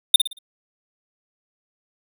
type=tone with echo; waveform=square; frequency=3625 Hz; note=A#7; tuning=49 cents flat; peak=-6 dBFS; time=0.14-0.16 s; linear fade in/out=5 ms; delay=57 ms; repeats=4; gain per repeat=-9 dB; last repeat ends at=0.388 s; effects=none